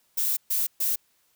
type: noise bursts at uneven times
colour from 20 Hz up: violet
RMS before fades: -25 dBFS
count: 3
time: 0.17-0.37 / 0.5-0.67 / 0.8-0.96 s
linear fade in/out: 10 ms
effects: white hiss -67 dBFS RMS until 1.35 s